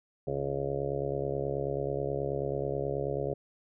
harmonic tone, 69.3 Hz, C#2, in tune, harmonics 1 / 2 / 4 / 5 / 6 / 7 / 8 / 9 / 10, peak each -44 / -36 / -43 / -41 / -34 / -40 / -36 / -41 / -43 dBFS, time 0.27-3.34 s, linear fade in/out 5 ms, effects none

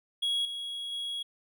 triangle tone with level steps, 3322 Hz, G#7, in tune, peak -25 / -33 / -31 dBFS, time 0.22-1.23 s, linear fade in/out 10 ms, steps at 0.45 / 0.92 s, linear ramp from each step 2 ms, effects none

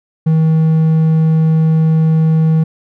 triangle tone, 159.5 Hz, D#3, 43 cents sharp, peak -6 dBFS, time 0.26-2.64 s, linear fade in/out 10 ms, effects none

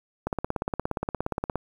click train, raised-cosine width 1 ms, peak -13 dBFS, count 23, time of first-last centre 0.27-1.557 s, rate 17.1 Hz, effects 8-bit

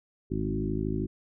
harmonic tone with a mistuned harmonic, 52.8 Hz, G#1, 29 cents sharp, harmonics 1 / 2 / 3 / 4 / 5 / 6 / 7, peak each -35 / -35 / -35 / -35 / -35 / -35 / -35 dBFS, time 0.3-1.07 s, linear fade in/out 20 ms, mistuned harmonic 3, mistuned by -20 cents, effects none

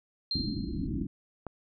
sine tone with exponential decay, 4176 Hz, C8, 4 cents flat, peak -27 dBFS, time 0.31-0.87 s, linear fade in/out 2 ms, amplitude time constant 120 ms
white low-pass noise, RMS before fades -33 dBFS, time 0.35-1.07 s, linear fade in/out 5 ms, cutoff 330 Hz, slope 96 dB/octave
click, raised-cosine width 1 ms, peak -23 dBFS, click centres 1.467 s
effects none

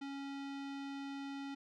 square tone with low-pass filter, 277.2 Hz, C#4, in tune, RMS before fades -44 dBFS, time 0.01-1.55 s, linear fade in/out 10 ms, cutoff 4100 Hz, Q 1.1, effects none

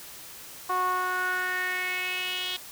sawtooth tone with band-pass filter sweep, 366.4 Hz, F#4, 17 cents flat, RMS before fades -29 dBFS, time 0.69-2.57 s, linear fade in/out 10 ms, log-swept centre 1000 to 3400 Hz, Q 4.7, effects white hiss -44 dBFS RMS until 2.71 s

